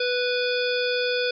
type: harmonic tone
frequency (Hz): 493.9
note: B4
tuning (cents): 0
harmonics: 1 / 3 / 5 / 7 / 9 / 10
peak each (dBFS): -24 / -29 / -31 / -32 / -34 / -34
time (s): 0-1.31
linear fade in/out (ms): 5
effects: none